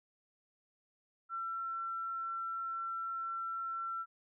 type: tone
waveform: sine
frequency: 1349 Hz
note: E6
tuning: 40 cents sharp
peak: -36 dBFS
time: 1.29-4.06 s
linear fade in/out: 50 ms
effects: none